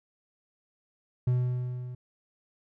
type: tone with level ramp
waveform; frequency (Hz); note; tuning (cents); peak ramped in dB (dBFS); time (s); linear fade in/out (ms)
triangle; 124.6; B2; +16; -19 to -35; 1.27-1.95; 5
effects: none